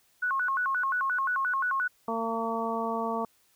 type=tone with vibrato; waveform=sine; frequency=1264 Hz; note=D#6; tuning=27 cents sharp; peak=-25 dBFS; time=0.22-1.88 s; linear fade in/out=10 ms; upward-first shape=square; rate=5.7 Hz; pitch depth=270 cents each way
type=harmonic tone; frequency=227.4 Hz; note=A#3; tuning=43 cents flat; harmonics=1 / 2 / 3 / 4 / 5; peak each=-34 / -34 / -34 / -34 / -34 dBFS; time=2.08-3.25 s; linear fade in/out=2 ms
effects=white hiss -66 dBFS RMS until 3.55 s